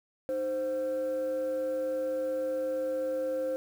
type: tone pair together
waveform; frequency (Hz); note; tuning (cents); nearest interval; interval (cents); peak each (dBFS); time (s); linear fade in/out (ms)
sine; 307.6 / 523.3; D#4 / C5; -20 / 0; major sixth; 920; -36 / -27; 0.29-3.56; 0
effects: tanh soft clip ceiling -26 dBFS + 9-bit